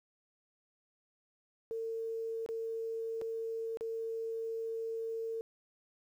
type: tone with dropouts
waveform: sine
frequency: 452.3 Hz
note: A4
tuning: 48 cents sharp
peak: -35 dBFS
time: 1.71-5.41 s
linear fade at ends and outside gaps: 0 ms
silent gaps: 2.462-2.489 / 3.214-3.219 / 3.772-3.809 s
effects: 11-bit